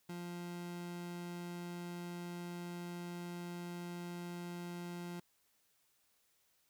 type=tone; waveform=30% pulse; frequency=174.61 Hz; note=F3; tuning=in tune; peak=-40 dBFS; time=0.09-5.2 s; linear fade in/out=5 ms; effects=white hiss -75 dBFS RMS until 6.69 s